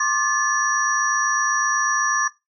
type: tone cluster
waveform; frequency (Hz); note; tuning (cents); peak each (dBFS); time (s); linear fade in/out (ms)
sine; 1074 / 1182 / 1733 / 5780; C6 / D6 / A6 / F#8; +45 / +11 / -27 / -41; -24 / -25 / -21 / -23; 0-2.28; 5
effects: noise-tail reverb RT60 0.2 s tail -17 dB re dry